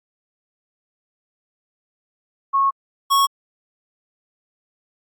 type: tone pair in turn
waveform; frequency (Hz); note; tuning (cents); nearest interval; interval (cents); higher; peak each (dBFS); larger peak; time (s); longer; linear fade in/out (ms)
sine / square; 1096 / 1104.3; C#6 / C#6; -20 / -7; unison; 13; second; -14; neither; 2.53-2.71 / 3.1-3.27; first; 20
effects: AAC 64 kbps